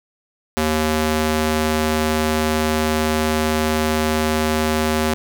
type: tone with high-pass filter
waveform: square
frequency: 77.78 Hz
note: D#2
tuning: in tune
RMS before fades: -19 dBFS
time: 0.57-5.14 s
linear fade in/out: 0 ms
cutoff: 200 Hz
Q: 0.66
effects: none